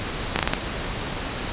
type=slowing click train; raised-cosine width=0.3 ms; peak=-3 dBFS; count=5; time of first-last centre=0.36-0.535 s; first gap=30 ms; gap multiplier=1.26; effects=pink hiss -29 dBFS RMS until 1.52 s + resampled to 8000 Hz